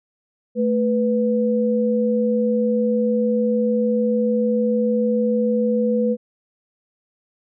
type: tone pair together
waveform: sine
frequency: 220 / 493.3 Hz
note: A3 / B4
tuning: 0 / -2 cents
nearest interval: octave + major second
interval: 1398 cents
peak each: -19 dBFS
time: 0.55-6.17 s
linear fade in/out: 50 ms
effects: none